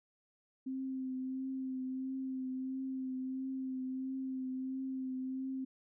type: tone with vibrato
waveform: sine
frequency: 261.6 Hz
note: C4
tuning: in tune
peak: -36 dBFS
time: 0.66-5.65 s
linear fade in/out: 10 ms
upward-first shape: triangle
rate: 1.5 Hz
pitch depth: 25 cents each way
effects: none